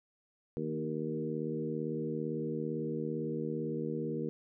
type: harmonic tone with a mistuned harmonic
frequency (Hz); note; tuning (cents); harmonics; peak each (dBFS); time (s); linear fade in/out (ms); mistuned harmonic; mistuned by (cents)
77.78; D#2; 0; 2 / 3 / 4 / 5 / 6; -39 / -39 / -40 / -40 / -39; 0.57-4.29; 0; 3; -18
effects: none